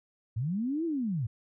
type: linear two-way sweep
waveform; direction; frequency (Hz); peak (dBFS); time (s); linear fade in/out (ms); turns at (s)
sine; up then down; 101.1 to 342.4 to 101.1; -28; 0.36-1.27; 10; 0.85
effects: none